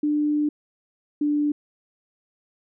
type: tone pair in turn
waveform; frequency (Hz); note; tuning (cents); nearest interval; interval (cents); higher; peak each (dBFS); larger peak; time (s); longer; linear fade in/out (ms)
sine; 297.5 / 294.6; D4 / D4; +22 / +6; unison; 16; first; -19; neither; 0.03-0.49 / 1.21-1.52; first; 5
effects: none